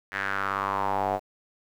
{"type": "tone with band-pass filter sweep", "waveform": "square", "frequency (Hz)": 49.09, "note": "G1", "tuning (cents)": 3, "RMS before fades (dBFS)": -28, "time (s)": [0.11, 1.2], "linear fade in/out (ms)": 50, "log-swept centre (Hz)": [1800, 690], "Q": 4.2, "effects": ["9-bit"]}